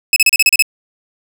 sawtooth tone bursts, 2588 Hz, E7, 32 cents flat, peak -3 dBFS, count 8, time 0.13-0.624 s, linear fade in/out 2 ms, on 32 ms, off 34 ms, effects none

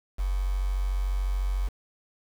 sine tone with quantisation, 46.91 Hz, F#1, 25 cents sharp, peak -24 dBFS, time 0.18-1.69 s, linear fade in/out 20 ms, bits 7, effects none

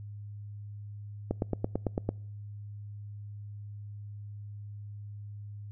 click train, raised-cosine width 2 ms, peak -15 dBFS, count 8, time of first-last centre 1.31-2.09 s, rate 8.97 Hz, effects noise-tail reverb RT60 0.7 s tail -26 dB re dry + added 103 Hz sine -40 dBFS peak until 5.71 s

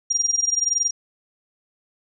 sine tone with amplitude modulation, 5700 Hz, F8, 34 cents sharp, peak -15 dBFS, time 0.1-0.91 s, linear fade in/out 10 ms, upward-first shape sine, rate 21.3 Hz, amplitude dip 85%, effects none

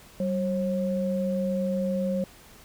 sine tone pair together, 191.67 / 539 Hz, G3 / C#5, -39 / -49 cents, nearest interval octave + tritone, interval 1790 cents, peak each -26 / -28 dBFS, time 0.2-2.24 s, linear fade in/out 2 ms, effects pink hiss -51 dBFS RMS until 2.64 s

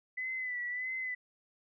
sine tone with vibrato, 2000 Hz, B6, 21 cents sharp, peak -34 dBFS, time 0.17-1.15 s, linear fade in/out 10 ms, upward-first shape sine, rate 1.6 Hz, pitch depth 47 cents each way, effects none

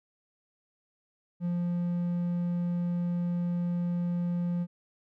triangle tone, 174.61 Hz, F3, in tune, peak -25 dBFS, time 1.4-4.67 s, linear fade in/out 50 ms, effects none

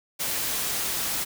white noise, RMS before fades -28 dBFS, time 0.19-1.25 s, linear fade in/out 20 ms, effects none

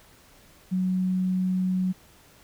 sine tone, 185 Hz, F#3, in tune, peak -22 dBFS, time 0.71-1.93 s, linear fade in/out 20 ms, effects pink hiss -55 dBFS RMS until 2.43 s

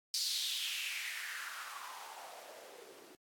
blue noise with band-pass filter sweep, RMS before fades -42 dBFS, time 0.14-3.15 s, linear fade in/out 0 ms, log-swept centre 4900 to 330 Hz, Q 4.3, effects AAC 64 kbps

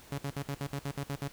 sawtooth tone bursts, 140.6 Hz, C#3, 25 cents sharp, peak -29 dBFS, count 10, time 0.12-1.279 s, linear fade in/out 2 ms, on 61 ms, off 61 ms, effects pink hiss -54 dBFS RMS until 1.32 s

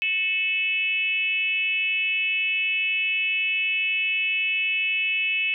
sine tone with frequency modulation, 2596 Hz, E7, 27 cents flat, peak -21 dBFS, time 0.02-5.54 s, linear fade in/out 0 ms, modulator 391 Hz, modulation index 0.7, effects none

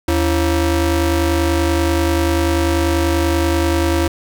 35% pulse ring-modulated tone, 207.7 Hz, G#3, in tune, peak -9 dBFS, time 0.08-4.08 s, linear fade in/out 5 ms, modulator 129 Hz, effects none

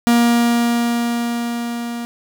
45% pulse tone with level ramp, 236.4 Hz, A#3, 24 cents sharp, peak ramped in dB -10 to -24 dBFS, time 0.07-2.05 s, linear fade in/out 0 ms, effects none

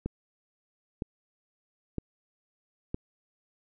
click train, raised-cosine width 3 ms, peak -18 dBFS, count 4, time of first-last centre 0.06-2.945 s, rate 1.04 Hz, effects none

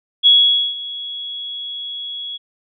sine tone with ADSR envelope, 3347 Hz, G#7, 13 cents sharp, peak -6 dBFS, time 0.23-2.38 s, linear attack 34 ms, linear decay 480 ms, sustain -19 dB, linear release 23 ms, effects none

